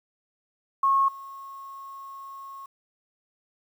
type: tone with level steps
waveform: sine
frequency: 1091 Hz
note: C#6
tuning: 28 cents flat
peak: -18 / -38 dBFS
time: 0.83-2.66 s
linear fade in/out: 5 ms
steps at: 1.08 s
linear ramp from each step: 5 ms
effects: 9-bit